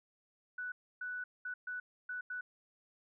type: tone bursts at uneven times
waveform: sine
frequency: 1484 Hz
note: F#6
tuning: 5 cents sharp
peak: -38 dBFS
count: 6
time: 0.58-0.72 / 1.01-1.24 / 1.45-1.54 / 1.67-1.8 / 2.09-2.21 / 2.3-2.41 s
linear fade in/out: 5 ms
effects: none